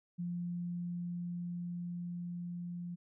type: tone with level ramp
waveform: sine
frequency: 174.61 Hz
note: F3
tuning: in tune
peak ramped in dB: -35 to -39 dBFS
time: 0.18-2.96 s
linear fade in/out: 20 ms
effects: none